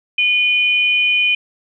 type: tone pair together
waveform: sine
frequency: 2450 / 3049 Hz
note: D#7 / G7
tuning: -27 / -49 cents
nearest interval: major third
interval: 378 cents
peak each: -13 / -19 dBFS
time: 0.18-1.35 s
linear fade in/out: 5 ms
effects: none